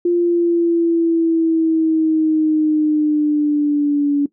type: exponential sweep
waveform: sine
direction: down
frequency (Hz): 349.2 to 285.2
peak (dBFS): -12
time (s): 0.05-4.26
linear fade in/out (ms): 5
effects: noise-tail reverb RT60 0.1 s tail -18 dB re dry